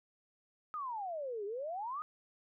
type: exponential two-way sweep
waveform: sine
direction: down then up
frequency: 1275 to 392.2 to 1275 Hz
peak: -37 dBFS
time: 0.74-2.02 s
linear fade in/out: 0 ms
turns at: 1.45 s
effects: none